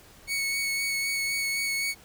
sawtooth tone with vibrato, 2217 Hz, C#7, in tune, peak -23 dBFS, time 0.27-1.95 s, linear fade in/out 50 ms, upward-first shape sine, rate 3.9 Hz, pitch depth 13 cents each way, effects pink hiss -53 dBFS RMS until 2.04 s

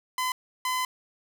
sawtooth tone bursts at uneven times, 1017 Hz, C6, 50 cents flat, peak -22 dBFS, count 2, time 0.18-0.32 / 0.65-0.85 s, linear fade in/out 2 ms, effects none

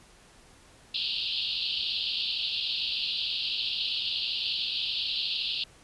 white band-pass noise, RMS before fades -31 dBFS, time 0.94-5.64 s, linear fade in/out 5 ms, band 2700 to 4600 Hz, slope 96 dB/octave, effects pink hiss -56 dBFS RMS until 5.83 s + resampled to 24000 Hz

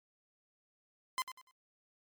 sawtooth tone with echo, 1031 Hz, C6, 26 cents flat, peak -28 dBFS, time 1.18-1.22 s, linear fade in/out 0 ms, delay 97 ms, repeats 3, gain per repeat -11 dB, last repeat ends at 1.511 s, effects MP3 96 kbps

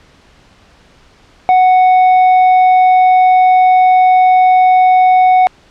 sine tone with tanh clipping, 740 Hz, F#5, in tune, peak -6 dBFS, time 1.49-5.47 s, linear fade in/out 0 ms, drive 5 dB, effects pink hiss -46 dBFS RMS until 5.7 s + low-pass 5000 Hz 12 dB/octave

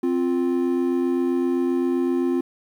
triangle tone pair together, 261.8 / 349.5 Hz, C4 / F4, +1 / +1 cents, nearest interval perfect fourth, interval 500 cents, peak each -20 dBFS, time 0.03-2.41 s, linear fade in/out 5 ms, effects 9-bit

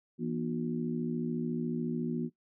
harmonic tone with a mistuned harmonic, 60 Hz, B1, 49 cents flat, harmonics 3 / 4 / 5 / 6, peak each -36 / -33 / -41 / -38 dBFS, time 0.18-2.3 s, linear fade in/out 50 ms, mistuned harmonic 3, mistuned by -140 cents, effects noise-tail reverb RT60 0.1 s tail -17 dB re dry

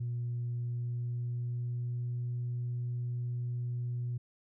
sine tone with pitch glide, 120.3 to 121.63 Hz, B2 to B2, -45 to -26 cents, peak -31 dBFS, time 0-4.18 s, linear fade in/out 10 ms, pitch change +19 cents, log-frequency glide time 0.54-2.25 s, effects tanh soft clip ceiling -29 dBFS

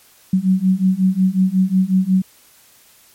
sine beating tone pair, 184.8 / 190.3 Hz, F#3 / F#3, -2 / +49 cents, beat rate 5.5 Hz, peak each -16 / -15 dBFS, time 0.33-2.22 s, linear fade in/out 5 ms, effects white hiss -50 dBFS RMS until 3.14 s + MP3 64 kbps

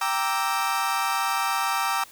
35% pulse chord, E half-diminished seventh, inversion first, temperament equal, 784 / 932.3 / 1174.7 / 1318.5 Hz, G5 / Bb5 / D6 / E6, 0 / 0 / 0 / 0 cents, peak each -27 dBFS, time 0.01-2.04 s, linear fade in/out 5 ms, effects white hiss -49 dBFS RMS until 2.11 s

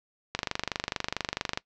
click train, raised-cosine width 0.2 ms, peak -10 dBFS, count 31, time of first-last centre 0.35-1.574 s, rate 24.5 Hz, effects noise-tail reverb RT60 0.1 s tail -21 dB re dry + low-pass 6000 Hz 12 dB/octave

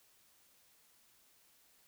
silence, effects white hiss -68 dBFS RMS until 1.87 s

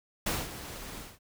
pink noise with ADSR envelope, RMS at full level -29 dBFS, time 0.26-1.19 s, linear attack 7 ms, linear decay 210 ms, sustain -13 dB, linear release 210 ms, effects none

